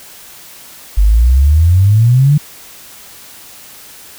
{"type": "exponential sweep", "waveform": "sine", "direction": "up", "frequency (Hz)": [47.87, 152.1], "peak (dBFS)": -5, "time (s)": [0.97, 2.38], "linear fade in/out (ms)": 10, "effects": ["white hiss -36 dBFS RMS until 4.18 s"]}